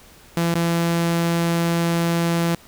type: tone with dropouts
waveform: sawtooth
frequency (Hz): 168.9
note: E3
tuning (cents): +42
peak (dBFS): -14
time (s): 0.37-2.55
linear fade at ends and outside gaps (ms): 2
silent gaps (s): 0.541-0.552
effects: pink hiss -48 dBFS RMS until 2.67 s